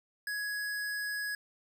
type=tone; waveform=square; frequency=1672 Hz; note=G#6; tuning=11 cents sharp; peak=-34 dBFS; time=0.27-1.35 s; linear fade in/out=2 ms; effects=none